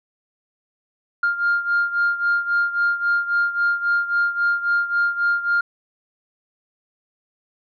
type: beating tone pair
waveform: sine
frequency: 1402 / 1405.7 Hz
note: F6 / F6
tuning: +6 / +11 cents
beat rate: 3.7 Hz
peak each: -18 / -22 dBFS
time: 1.23-5.61 s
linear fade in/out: 5 ms
effects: tanh soft clip ceiling -12 dBFS